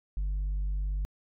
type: tone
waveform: sine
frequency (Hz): 49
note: G1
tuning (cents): 0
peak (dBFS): -25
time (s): 0.17-1.05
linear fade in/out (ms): 0
effects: tanh soft clip ceiling -27 dBFS